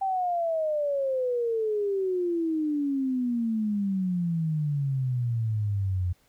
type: exponential sweep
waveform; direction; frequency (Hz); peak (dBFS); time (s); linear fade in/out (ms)
sine; down; 784 to 87.9; -24; 0.01-6.13; 10
effects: pink hiss -65 dBFS RMS until 6.28 s